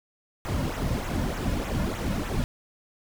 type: noise with flanger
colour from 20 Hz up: brown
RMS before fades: -28 dBFS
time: 0.45-2.44 s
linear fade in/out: 0 ms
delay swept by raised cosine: 0.2 to 2.6 ms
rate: 3.3 Hz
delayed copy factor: -0.7
effects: none